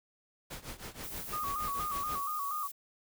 pink noise with tremolo, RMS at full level -41 dBFS, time 0.5-2.23 s, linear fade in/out 10 ms, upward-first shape triangle, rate 6.3 Hz, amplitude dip 90%
violet noise, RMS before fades -43 dBFS, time 1.03-2.72 s, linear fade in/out 10 ms
sine tone with vibrato, 1174.7 Hz, D6, in tune, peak -33 dBFS, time 1.32-2.68 s, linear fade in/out 20 ms, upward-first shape square, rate 4.2 Hz, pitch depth 74 cents each way
effects none

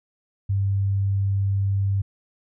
sine tone, 98.5 Hz, G2, 9 cents sharp, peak -19 dBFS, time 0.49-2.02 s, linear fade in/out 10 ms, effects none

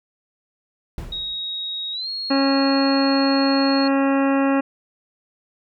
brown noise with exponential decay, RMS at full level -28 dBFS, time 0.98-1.54 s, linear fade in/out 1 ms, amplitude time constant 120 ms
sine tone with pitch glide, 3782 to 4294 Hz, A#7 to C8, +24 to +44 cents, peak -25 dBFS, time 1.12-3.88 s, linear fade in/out 5 ms, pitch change +220 cents, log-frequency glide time 1.92-2.09 s
harmonic tone, 273.8 Hz, C#4, 21 cents flat, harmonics 1 / 2 / 3 / 4 / 5 / 6 / 7 / 9 / 10, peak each -17 / -23 / -27 / -29 / -31 / -33 / -34 / -36 / -37 dBFS, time 2.3-4.61 s, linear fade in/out 10 ms
effects none

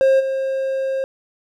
triangle tone with level steps, 534 Hz, C5, 35 cents sharp, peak -9 / -17 dBFS, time 0.01-1.04 s, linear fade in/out 0 ms, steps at 0.19 s, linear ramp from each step 20 ms, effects none

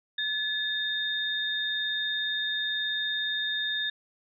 sine tone pair together, 1719 / 3662 Hz, A6 / A#7, -41 / -32 cents, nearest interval octave + minor second, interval 1309 cents, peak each -31 / -29 dBFS, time 0.18-3.9 s, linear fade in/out 5 ms, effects none

